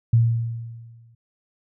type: tone with exponential decay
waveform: sine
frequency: 115.7 Hz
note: A#2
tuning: 13 cents flat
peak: -11 dBFS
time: 0.13-1.15 s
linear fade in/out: 5 ms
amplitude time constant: 220 ms
effects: none